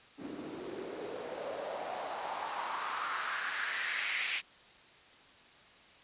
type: noise with band-pass filter sweep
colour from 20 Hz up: white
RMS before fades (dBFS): -38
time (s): 0.17-4.42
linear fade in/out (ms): 50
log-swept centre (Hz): 270 to 2500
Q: 3.4
effects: white hiss -58 dBFS RMS until 6.03 s + resampled to 8000 Hz